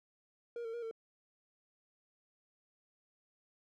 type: tone with pitch steps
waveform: triangle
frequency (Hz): 472 / 453.5 / 473.2 / 450.5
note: A#4 / A#4 / A#4 / A4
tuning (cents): +22 / -48 / +26 / +41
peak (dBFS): -37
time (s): 0.56-0.912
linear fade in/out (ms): 2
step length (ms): 88
effects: none